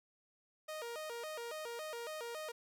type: tone with vibrato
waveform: sawtooth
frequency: 540 Hz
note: C#5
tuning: 45 cents flat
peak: -38 dBFS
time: 0.68-2.52 s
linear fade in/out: 10 ms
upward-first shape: square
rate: 3.6 Hz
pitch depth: 240 cents each way
effects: none